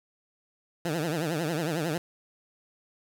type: tone with vibrato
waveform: 15% pulse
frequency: 160.5 Hz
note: E3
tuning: 46 cents flat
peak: -21 dBFS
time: 0.85-1.98 s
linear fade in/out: 2 ms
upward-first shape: triangle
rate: 11 Hz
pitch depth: 190 cents each way
effects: none